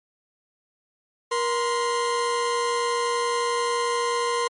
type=tone pair together; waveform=40% pulse; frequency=474.8 / 1041 Hz; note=A#4 / C6; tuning=+32 / -9 cents; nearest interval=octave + major second; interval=1359 cents; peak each=-24 dBFS; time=1.31-4.48 s; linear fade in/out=10 ms; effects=MP3 48 kbps